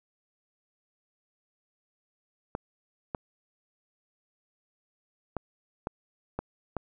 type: clicks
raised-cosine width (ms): 1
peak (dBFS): -17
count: 6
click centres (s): 2.551 / 3.148 / 5.367 / 5.871 / 6.39 / 6.767
effects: none